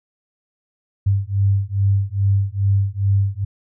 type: beating tone pair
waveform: sine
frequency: 97.8 / 100.2 Hz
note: G2 / G2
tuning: -4 / +38 cents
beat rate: 2.4 Hz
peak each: -18 dBFS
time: 1.06-3.45 s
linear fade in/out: 10 ms
effects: none

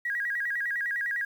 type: tone with vibrato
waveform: sine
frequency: 1770 Hz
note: A6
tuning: 10 cents sharp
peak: -27 dBFS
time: 0.05-1.25 s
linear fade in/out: 5 ms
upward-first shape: square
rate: 9.9 Hz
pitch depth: 140 cents each way
effects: 9-bit

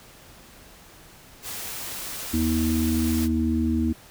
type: noise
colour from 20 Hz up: white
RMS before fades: -34 dBFS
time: 1.42-3.29 s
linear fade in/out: 50 ms
type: harmonic tone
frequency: 79.7 Hz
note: D#2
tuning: 42 cents sharp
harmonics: 1 / 3 / 4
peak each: -26 / -23 / -26 dBFS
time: 2.33-3.93 s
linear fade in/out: 10 ms
effects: pink hiss -49 dBFS RMS until 4.1 s

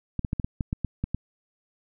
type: clicks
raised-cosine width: 5 ms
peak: -14 dBFS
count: 10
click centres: 0.193 / 0.248 / 0.331 / 0.398 / 0.445 / 0.608 / 0.729 / 0.847 / 1.04 / 1.146 s
effects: none

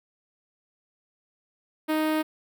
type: tone with notch filter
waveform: sawtooth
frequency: 311.1 Hz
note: D#4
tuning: in tune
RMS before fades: -25 dBFS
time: 1.88-2.23 s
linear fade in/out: 20 ms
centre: 6500 Hz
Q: 0.67
effects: none

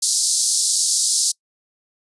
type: band-pass noise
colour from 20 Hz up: white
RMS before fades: -19 dBFS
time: 0.02-1.32 s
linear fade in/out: 10 ms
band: 4200 to 10000 Hz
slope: 48 dB/octave
effects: noise-tail reverb RT60 0.1 s tail -26 dB re dry + resampled to 24000 Hz

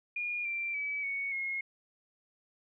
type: tone with pitch steps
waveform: sine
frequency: 2429 / 2358 / 2290 / 2224 / 2159 Hz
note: D#7 / D7 / D7 / C#7 / C#7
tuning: -42 / +6 / -44 / +5 / -46 cents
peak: -32 dBFS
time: 0.16-1.61 s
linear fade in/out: 5 ms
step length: 290 ms
effects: none

